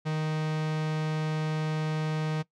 45% pulse tone, 155.56 Hz, D#3, in tune, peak -27 dBFS, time 0.05-2.43 s, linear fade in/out 20 ms, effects noise-tail reverb RT60 0.1 s tail -20 dB re dry + low-pass 5000 Hz 12 dB/octave

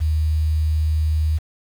sine tone with quantisation, 77.78 Hz, D#2, in tune, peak -16 dBFS, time 0-1.39 s, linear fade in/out 20 ms, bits 7, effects none

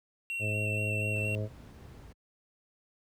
triangle tone with vibrato, 2713 Hz, E7, 49 cents sharp, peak -31 dBFS, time 0.3-1.35 s, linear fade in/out 0 ms, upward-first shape square, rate 4.2 Hz, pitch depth 13 cents each way
harmonic tone, 106.1 Hz, G#2, 38 cents sharp, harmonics 1 / 2 / 3 / 4 / 5 / 6, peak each -31 / -42 / -45 / -42 / -41 / -43 dBFS, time 0.39-1.49 s, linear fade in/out 50 ms
brown noise, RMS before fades -46 dBFS, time 1.15-2.13 s, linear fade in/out 10 ms
effects high-pass 60 Hz 12 dB/octave

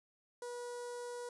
sawtooth tone with notch filter, 485 Hz, B4, 31 cents flat, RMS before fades -44 dBFS, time 0.42-1.29 s, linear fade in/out 2 ms, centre 2600 Hz, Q 0.61, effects resampled to 24000 Hz

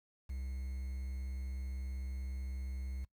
triangle tone with quantisation, 65.41 Hz, C2, in tune, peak -36 dBFS, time 0.29-3.05 s, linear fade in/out 10 ms, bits 10, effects noise-tail reverb RT60 0.1 s tail -21 dB re dry

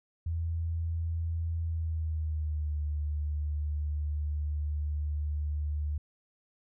sine tone with pitch glide, 82.7 to 74.53 Hz, E2 to D2, +6 to +26 cents, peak -29 dBFS, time 0.26-5.98 s, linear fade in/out 5 ms, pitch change -180 cents, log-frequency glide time 1.62-2.77 s, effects none

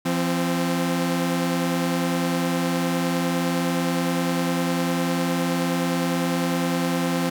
sawtooth tone pair together, 171.14 / 261.6 Hz, F3 / C4, -35 / 0 cents, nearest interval perfect fifth, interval 735 cents, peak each -20 dBFS, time 0.05-7.3 s, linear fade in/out 10 ms, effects none

